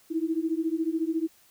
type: beating tone pair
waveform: sine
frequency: 317.1 / 331.1 Hz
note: D#4 / E4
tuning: +33 / +8 cents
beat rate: 14 Hz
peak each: -28 dBFS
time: 0.1-1.28 s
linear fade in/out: 20 ms
effects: white hiss -60 dBFS RMS until 1.5 s